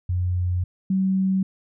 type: tone pair in turn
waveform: sine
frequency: 89.8 / 190.28 Hz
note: F2 / F#3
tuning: +49 / +49 cents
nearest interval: octave + minor second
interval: 1300 cents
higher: second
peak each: -20 / -18 dBFS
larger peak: second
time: 0.09-0.64 / 0.9-1.43 s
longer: first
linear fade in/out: 5 ms
effects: none